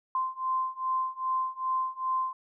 sine beating tone pair, 1039 / 1041.5 Hz, C6 / C6, -12 / -8 cents, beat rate 2.5 Hz, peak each -31 / -30 dBFS, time 0.15-2.33 s, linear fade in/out 2 ms, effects none

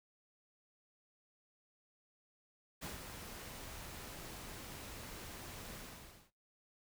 pink noise with ADSR envelope, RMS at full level -44 dBFS, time 2.81-6.31 s, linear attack 23 ms, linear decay 140 ms, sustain -5 dB, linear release 540 ms, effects noise-tail reverb RT60 0.2 s tail -18 dB re dry

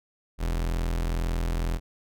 40% pulse tone, 42 Hz, E1, 33 cents sharp, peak -24 dBFS, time 0.38-1.8 s, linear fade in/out 50 ms, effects none

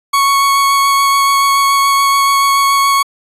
40% pulse tone with vibrato, 1108.7 Hz, C#6, in tune, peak -8 dBFS, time 0.13-3.03 s, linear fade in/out 10 ms, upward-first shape sine, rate 7 Hz, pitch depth 10 cents each way, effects resampled to 32000 Hz

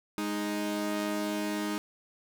sawtooth tone pair together, 207.6 / 311.1 Hz, G#3 / D#4, 0 / 0 cents, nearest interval perfect fifth, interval 700 cents, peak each -30 / -28 dBFS, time 0.18-1.78 s, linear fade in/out 0 ms, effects none

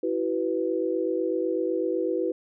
sine chord, E suspended second, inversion none, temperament equal with one note detuned, 329.6 / 377.6 / 493.9 Hz, E4 / F#4 / B4, 0 / +35 / 0 cents, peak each -28 dBFS, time 0.03-2.32 s, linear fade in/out 5 ms, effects none

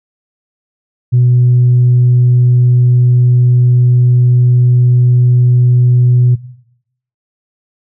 sine tone, 123.47 Hz, B2, in tune, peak -4 dBFS, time 1.12-6.36 s, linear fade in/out 20 ms, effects noise-tail reverb RT60 0.8 s tail -18 dB re dry + tanh soft clip ceiling -2 dBFS

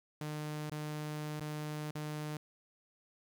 sawtooth tone with dropouts, 151.4 Hz, D#3, 47 cents flat, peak -34 dBFS, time 0.21-2.37 s, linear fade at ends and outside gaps 2 ms, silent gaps 0.697-0.716 / 1.397-1.408 / 1.91-1.952 s, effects 11-bit

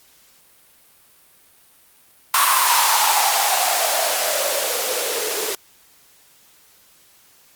violet noise with band-pass filter sweep, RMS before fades -19 dBFS, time 2.34-5.55 s, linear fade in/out 2 ms, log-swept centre 1100 to 410 Hz, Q 6.7, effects white hiss -53 dBFS RMS until 7.55 s + Opus 48 kbps

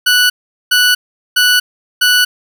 20% pulse tone bursts, 1480 Hz, F#6, in tune, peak -3 dBFS, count 4, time 0.06-2.25 s, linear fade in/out 10 ms, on 240 ms, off 410 ms, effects none

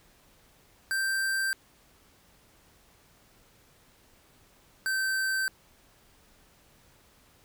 square tone pair in turn, 1568 / 1550 Hz, G6 / G6, 0 / -20 cents, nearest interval unison, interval 20 cents, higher first, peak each -27 dBFS, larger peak neither, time 0.91-1.53 / 4.86-5.48 s, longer neither, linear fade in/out 0 ms, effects pink hiss -61 dBFS RMS until 7.44 s

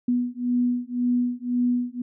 sine beating tone pair, 244.2 / 246.1 Hz, B3 / B3, -19 / -6 cents, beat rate 1.9 Hz, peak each -24 dBFS, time 0.08-2.02 s, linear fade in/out 5 ms, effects none

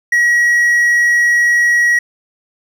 triangle tone, 1911 Hz, A#6, 43 cents sharp, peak -7 dBFS, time 0.12-1.99 s, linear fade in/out 5 ms, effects none

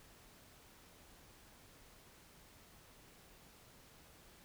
silence, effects pink hiss -62 dBFS RMS until 4.44 s

